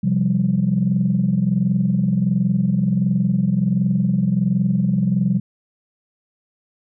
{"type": "chord", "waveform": "sine", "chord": "C suspended fourth", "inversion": "none", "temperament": "equal", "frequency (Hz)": [130.81, 174.61, 196], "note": ["C3", "F3", "G3"], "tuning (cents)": [0, 0, 0], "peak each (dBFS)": [-21, -19, -18], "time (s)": [0.03, 5.4], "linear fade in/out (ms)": 10, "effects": ["tanh soft clip ceiling -7 dBFS"]}